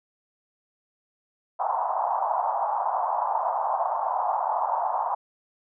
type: band-pass noise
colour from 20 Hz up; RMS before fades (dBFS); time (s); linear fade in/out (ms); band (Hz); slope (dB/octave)
white; -26; 1.59-5.15; 10; 690 to 1000; 48
effects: none